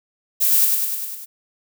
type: noise with echo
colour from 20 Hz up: violet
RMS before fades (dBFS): -17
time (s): 0.4-0.66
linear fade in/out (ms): 20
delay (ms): 100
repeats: 6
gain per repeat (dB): -3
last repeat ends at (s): 1.26
effects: none